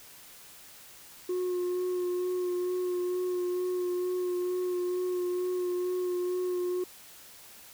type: tone with vibrato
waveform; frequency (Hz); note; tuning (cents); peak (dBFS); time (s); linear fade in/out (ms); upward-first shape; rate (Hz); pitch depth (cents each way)
sine; 360.6; F#4; -45; -25; 1.29-6.84; 5; sine; 2.2; 17
effects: tanh soft clip ceiling -27 dBFS + white hiss -51 dBFS RMS until 7.73 s